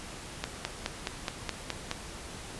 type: click train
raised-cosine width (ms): 0.2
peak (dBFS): -13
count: 8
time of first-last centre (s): 0.44-1.914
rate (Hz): 4.75
effects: pink hiss -43 dBFS RMS until 2.59 s + resampled to 24000 Hz